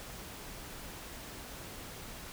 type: silence
effects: pink hiss -46 dBFS RMS until 2.32 s